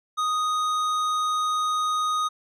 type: tone with tanh clipping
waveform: triangle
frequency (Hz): 1244.5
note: D#6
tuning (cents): 0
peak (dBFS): -24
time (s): 0.17-2.29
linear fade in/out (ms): 20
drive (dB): 17
effects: none